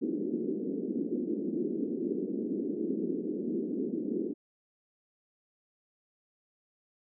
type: band-pass noise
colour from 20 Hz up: white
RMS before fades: -33 dBFS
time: 0.01-4.34 s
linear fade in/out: 20 ms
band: 200 to 400 Hz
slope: 48 dB/octave
effects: none